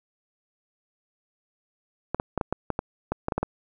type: clicks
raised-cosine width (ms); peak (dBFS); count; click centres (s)
1; -11; 12; 2.146 / 2.199 / 2.377 / 2.412 / 2.526 / 2.703 / 2.791 / 3.12 / 3.284 / 3.322 / 3.38 / 3.43
effects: none